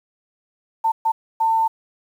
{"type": "tone bursts at uneven times", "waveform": "sine", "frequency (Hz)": 897, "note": "A5", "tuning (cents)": 33, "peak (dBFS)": -15, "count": 3, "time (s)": [[0.84, 0.92], [1.05, 1.12], [1.4, 1.68]], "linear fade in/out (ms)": 10, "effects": ["8-bit"]}